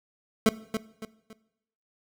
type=tone with echo; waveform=25% pulse; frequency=220 Hz; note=A3; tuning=in tune; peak=-13 dBFS; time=0.46-0.49 s; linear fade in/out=2 ms; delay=280 ms; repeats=3; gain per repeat=-9 dB; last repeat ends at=1.33 s; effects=noise-tail reverb RT60 0.8 s tail -18 dB re dry